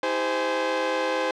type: tone cluster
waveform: sawtooth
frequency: 321.7 / 396.3 / 517 / 837 Hz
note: E4 / G4 / C5 / G#5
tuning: -42 / +19 / -21 / +13 cents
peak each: -28 / -29 / -21 / -27 dBFS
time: 0.03-1.31 s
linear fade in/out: 2 ms
effects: low-pass 4000 Hz 12 dB/octave